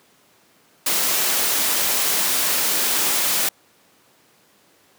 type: noise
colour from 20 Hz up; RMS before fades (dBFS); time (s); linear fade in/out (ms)
white; -20; 0.86-3.49; 5
effects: pink hiss -56 dBFS RMS until 4.98 s + high-pass 200 Hz 12 dB/octave